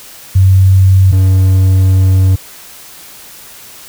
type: tone pair in turn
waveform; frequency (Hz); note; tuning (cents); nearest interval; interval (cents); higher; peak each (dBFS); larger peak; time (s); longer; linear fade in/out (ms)
sine / triangle; 95 / 94.29; F#2 / F#2; +46 / +33; unison; 13; first; -3; neither; 0.35-1.12 / 1.12-2.36; second; 10
effects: white hiss -34 dBFS RMS until 3.88 s